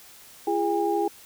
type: tone cluster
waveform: sine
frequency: 339.8 / 412.3 / 809 Hz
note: F4 / G#4 / G#5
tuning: -47 / -13 / -46 cents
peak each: -26 dBFS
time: 0.47-1.08 s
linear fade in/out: 5 ms
effects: white hiss -49 dBFS RMS until 1.25 s